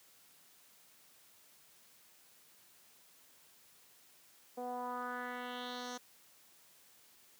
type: tone with low-pass filter sweep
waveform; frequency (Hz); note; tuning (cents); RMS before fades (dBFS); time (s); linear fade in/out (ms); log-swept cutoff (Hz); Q
10% pulse; 246.9; B3; 0; -42; 4.57-5.98; 10; 610 to 6200; 2.9
effects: white hiss -64 dBFS RMS until 7.39 s + high-pass 100 Hz 12 dB/octave